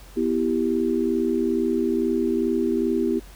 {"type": "chord", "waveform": "sine", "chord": "E minor", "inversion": "second", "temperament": "equal", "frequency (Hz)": [246.9, 329.6, 392], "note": ["B3", "E4", "G4"], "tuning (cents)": [0, 0, 0], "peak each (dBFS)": -24, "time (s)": [0.16, 3.2], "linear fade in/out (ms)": 20, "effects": ["added 46 Hz sine -43 dBFS peak until 3.35 s", "pink hiss -49 dBFS RMS until 3.35 s"]}